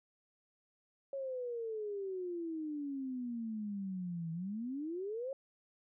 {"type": "exponential two-way sweep", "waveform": "sine", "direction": "down then up", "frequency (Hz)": [554.4, 161.4, 554.4], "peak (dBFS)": -37, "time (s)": [1.13, 5.33], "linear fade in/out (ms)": 2, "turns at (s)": 4.32, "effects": []}